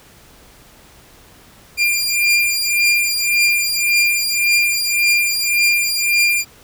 sawtooth beating tone pair, 2395 / 2396.8 Hz, D7 / D7, +33 / +35 cents, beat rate 1.8 Hz, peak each -14 / -13 dBFS, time 1.77-6.45 s, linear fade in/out 50 ms, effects pink hiss -46 dBFS RMS until 6.63 s

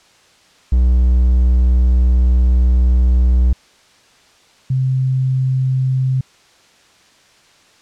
triangle / sine tone pair in turn, 61.74 / 130.6 Hz, B1 / C3, 0 / -3 cents, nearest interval octave + minor second, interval 1297 cents, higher second, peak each -7 / -13 dBFS, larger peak first, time 0.72-3.53 / 4.7-6.21 s, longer first, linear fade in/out 5 ms, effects white hiss -50 dBFS RMS until 7.81 s + low-pass 6000 Hz 12 dB/octave

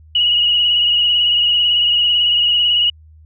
sine tone with vibrato, 2900 Hz, F#7, 35 cents flat, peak -11 dBFS, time 0.15-2.9 s, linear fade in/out 5 ms, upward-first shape sine, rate 18 Hz, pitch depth 31 cents each way, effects added 78 Hz sine -41 dBFS peak until 3.25 s

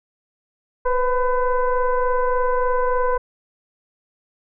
sine tone with frequency modulation, 496.3 Hz, B4, 8 cents sharp, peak -16 dBFS, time 0.85-3.18 s, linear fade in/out 10 ms, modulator 508 Hz, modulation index 1.3, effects none

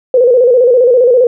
sine tone with vibrato, 493.9 Hz, B4, in tune, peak -4 dBFS, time 0.14-1.27 s, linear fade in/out 2 ms, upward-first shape square, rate 15 Hz, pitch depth 71 cents each way, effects none

